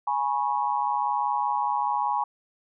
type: tone cluster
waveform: sine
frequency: 833 / 974 / 1099 Hz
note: G#5 / B5 / C#6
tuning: +5 / -24 / -15 cents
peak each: -26 / -27 / -30 dBFS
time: 0.07-2.24 s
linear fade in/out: 5 ms
effects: none